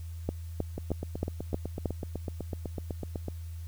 two click trains, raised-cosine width 2 ms, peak -21 / -16 dBFS, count 21 / 6, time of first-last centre 0.78-3.283 / 0.29-1.857 s, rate 7.99 / 3.19 Hz, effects added 83 Hz sine -37 dBFS peak until 3.67 s + white hiss -59 dBFS RMS until 3.67 s

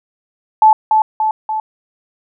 sine tone with echo, 869 Hz, A5, 22 cents flat, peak -4 dBFS, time 0.62-0.73 s, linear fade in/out 2 ms, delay 290 ms, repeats 3, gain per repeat -4 dB, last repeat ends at 1.6 s, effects none

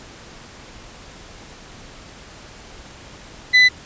35% pulse tone, 2001 Hz, B6, 22 cents sharp, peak -7 dBFS, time 3.53-3.69 s, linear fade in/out 20 ms, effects pink hiss -41 dBFS RMS until 3.85 s + resampled to 16000 Hz

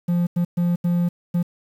triangle tone bursts at uneven times, 174.2 Hz, F3, 4 cents flat, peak -15 dBFS, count 5, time 0.08-0.27 / 0.36-0.45 / 0.57-0.76 / 0.84-1.09 / 1.34-1.43 s, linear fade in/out 10 ms, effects 8-bit

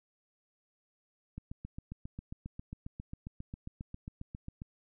click train, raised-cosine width 5 ms, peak -29 dBFS, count 25, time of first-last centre 1.38-4.619 s, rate 7.41 Hz, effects none

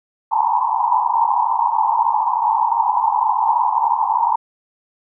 white band-pass noise, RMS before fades -17 dBFS, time 0.31-4.36 s, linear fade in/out 10 ms, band 840 to 990 Hz, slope 96 dB/octave, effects none

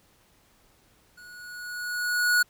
square tone with level ramp, 1459 Hz, F#6, 25 cents flat, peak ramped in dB -47 to -18 dBFS, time 1.17-2.43 s, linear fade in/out 10 ms, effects pink hiss -62 dBFS RMS until 2.49 s

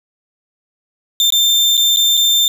35% pulse tone with dropouts, 3584 Hz, A7, 31 cents sharp, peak -8 dBFS, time 1.2-2.48 s, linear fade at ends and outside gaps 1 ms, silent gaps 1.303-1.323 / 1.77-1.776 / 1.962-1.97 / 2.17-2.174 s, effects none

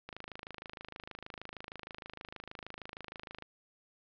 click train, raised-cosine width 0.3 ms, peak -27 dBFS, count 89, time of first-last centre 0.09-3.423 s, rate 26.4 Hz, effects low-pass 5000 Hz 12 dB/octave

